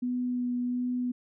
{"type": "tone with vibrato", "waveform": "sine", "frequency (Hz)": 246.9, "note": "B3", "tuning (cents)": 0, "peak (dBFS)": -27, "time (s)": [0.02, 1.12], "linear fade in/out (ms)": 10, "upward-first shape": "sine", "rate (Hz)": 1.4, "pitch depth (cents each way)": 11, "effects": []}